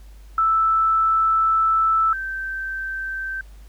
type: tone pair in turn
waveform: sine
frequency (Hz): 1318.5 / 1555.4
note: E6 / G6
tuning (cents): 0 / -14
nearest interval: minor third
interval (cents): 286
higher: second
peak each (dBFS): -15 / -25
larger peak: first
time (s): 0.38-2.13 / 2.13-3.41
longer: first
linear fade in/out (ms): 2
effects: added 50 Hz sine -40 dBFS peak until 3.68 s + pink hiss -56 dBFS RMS until 3.68 s